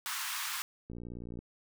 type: high-pass noise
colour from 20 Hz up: pink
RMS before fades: -37 dBFS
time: 0.06-0.62 s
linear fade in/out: 0 ms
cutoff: 970 Hz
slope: 48 dB/octave
type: click train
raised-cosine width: 3 ms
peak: -31 dBFS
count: 30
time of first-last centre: 0.9-1.39 s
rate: 59.2 Hz
effects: none